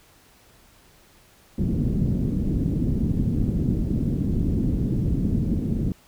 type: low-pass noise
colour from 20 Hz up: white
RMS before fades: -23 dBFS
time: 1.58-5.92 s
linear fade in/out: 2 ms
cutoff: 260 Hz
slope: 24 dB/octave
effects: pink hiss -55 dBFS RMS until 6.07 s